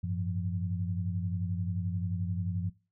sine tone cluster, 94.3 / 105.7 / 172.7 Hz, F#2 / G#2 / F3, +33 / +31 / -19 cents, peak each -32 / -38 / -35 dBFS, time 0.03-2.7 s, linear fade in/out 10 ms, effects noise-tail reverb RT60 0.3 s tail -19 dB re dry

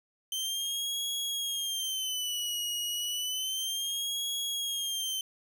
sawtooth tone with vibrato, 3100 Hz, G7, 20 cents flat, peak -28 dBFS, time 0.32-5.21 s, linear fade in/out 2 ms, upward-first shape sine, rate 0.31 Hz, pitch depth 120 cents each way, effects none

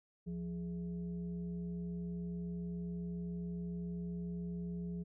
sine tone with frequency modulation, 174.61 Hz, F3, in tune, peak -38 dBFS, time 0.26-5.04 s, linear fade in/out 20 ms, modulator 242 Hz, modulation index 0.49, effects none

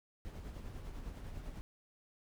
brown noise with tremolo, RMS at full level -44 dBFS, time 0.25-1.61 s, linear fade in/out 0 ms, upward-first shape sine, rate 10 Hz, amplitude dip 40%, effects none

